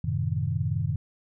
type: chord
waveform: sine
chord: F# diminished seventh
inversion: none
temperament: equal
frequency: 92.5 / 110 / 130.81 / 155.56 Hz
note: F#2 / A2 / C3 / Eb3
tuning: 0 / 0 / 0 / 0 cents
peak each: -30 dBFS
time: 0.04-0.96 s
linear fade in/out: 5 ms
effects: none